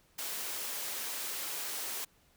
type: high-pass noise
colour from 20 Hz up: white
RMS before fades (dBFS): -38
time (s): 0.18-2.05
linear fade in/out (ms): 10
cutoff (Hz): 300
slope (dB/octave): 12
effects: pink hiss -67 dBFS RMS until 2.36 s